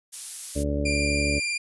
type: noise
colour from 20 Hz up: violet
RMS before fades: -30 dBFS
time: 0.12-0.64 s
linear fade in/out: 20 ms
type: harmonic tone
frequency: 72.2 Hz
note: D2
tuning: 29 cents flat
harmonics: 1 / 2 / 3 / 4 / 5 / 6 / 7 / 8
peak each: -27 / -33 / -35 / -29 / -41 / -35 / -42 / -31 dBFS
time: 0.55-1.4 s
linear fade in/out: 20 ms
type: tone with vibrato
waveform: sawtooth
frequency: 2384 Hz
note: D7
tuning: 25 cents sharp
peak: -22 dBFS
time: 0.85-1.58 s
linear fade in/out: 10 ms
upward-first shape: square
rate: 20 Hz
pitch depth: 18 cents each way
effects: resampled to 24000 Hz